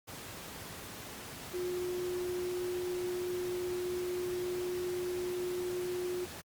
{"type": "tone in noise", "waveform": "sine", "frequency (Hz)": 360, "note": "F#4", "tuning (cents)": -47, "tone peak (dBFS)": -33, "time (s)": [1.53, 6.26], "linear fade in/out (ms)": 20, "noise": "pink", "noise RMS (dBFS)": -45, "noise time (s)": [0.07, 6.42], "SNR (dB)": 9, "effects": ["high-pass 80 Hz 12 dB/octave", "Opus 48 kbps"]}